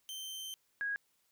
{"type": "tone pair in turn", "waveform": ["sawtooth", "sine"], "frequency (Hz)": [3109, 1646.9], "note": ["G7", "G#6"], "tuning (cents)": [-15, -15], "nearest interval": "major seventh", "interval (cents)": 1100, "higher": "first", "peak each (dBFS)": [-38, -33], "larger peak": "second", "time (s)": [[0.09, 0.54], [0.81, 0.96]], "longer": "first", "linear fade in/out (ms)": 0, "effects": ["white hiss -75 dBFS RMS until 1.31 s"]}